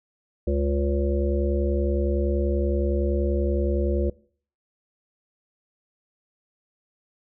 harmonic tone, 70.6 Hz, C#2, 32 cents sharp, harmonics 1 / 3 / 5 / 7 / 8, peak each -23 / -30 / -27 / -30 / -31 dBFS, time 0.47-4.1 s, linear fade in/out 5 ms, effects noise-tail reverb RT60 0.5 s tail -22 dB re dry

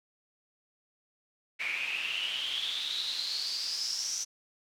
pink noise with band-pass filter sweep, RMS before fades -34 dBFS, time 1.59-4.25 s, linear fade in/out 20 ms, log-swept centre 2300 to 6000 Hz, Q 9.7, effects none

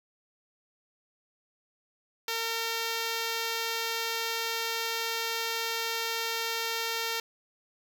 5% pulse tone, 456.4 Hz, A#4, 37 cents flat, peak -18 dBFS, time 2.28-7.2 s, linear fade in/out 2 ms, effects none

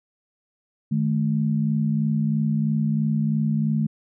sine tone pair together, 152.76 / 215.8 Hz, D#3 / A3, -31 / -33 cents, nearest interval tritone, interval 598 cents, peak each -22 dBFS, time 0.91-3.87 s, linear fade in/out 10 ms, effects none

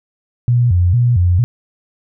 sine tone with vibrato, 103.8 Hz, G#2, in tune, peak -9 dBFS, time 0.48-1.44 s, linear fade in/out 0 ms, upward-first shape square, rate 2.2 Hz, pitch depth 270 cents each way, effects none

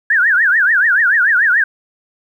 sine tone with vibrato, 1630 Hz, G#6, 33 cents flat, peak -9 dBFS, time 0.1-1.64 s, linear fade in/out 5 ms, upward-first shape triangle, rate 6.9 Hz, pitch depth 280 cents each way, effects 8-bit

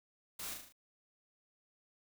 white noise with echo, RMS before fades -44 dBFS, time 0.39-0.54 s, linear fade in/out 5 ms, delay 37 ms, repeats 5, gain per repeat -4 dB, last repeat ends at 0.725 s, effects none

